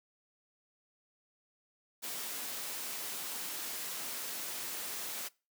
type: high-pass noise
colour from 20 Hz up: white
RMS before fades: -40 dBFS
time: 2.02-5.29 s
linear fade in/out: 20 ms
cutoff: 190 Hz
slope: 12 dB/octave
effects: noise-tail reverb RT60 0.3 s tail -23 dB re dry